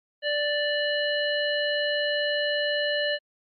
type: harmonic tone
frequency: 587.3 Hz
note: D5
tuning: in tune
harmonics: 1 / 3 / 5 / 7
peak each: -26 / -28 / -30 / -34 dBFS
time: 0.22-3.19 s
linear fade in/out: 50 ms
effects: MP3 48 kbps